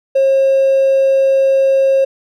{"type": "tone with hard clipping", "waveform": "triangle", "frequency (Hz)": 539, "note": "C#5", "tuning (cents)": -49, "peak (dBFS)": -9, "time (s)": [0.15, 2.05], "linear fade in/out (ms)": 10, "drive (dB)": 4, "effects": []}